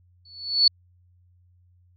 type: tone with exponential growth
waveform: sine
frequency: 4435 Hz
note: C#8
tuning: in tune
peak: -11 dBFS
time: 0.25-0.68 s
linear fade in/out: 5 ms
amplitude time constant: 93 ms
effects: added 89 Hz sine -56 dBFS peak until 1.96 s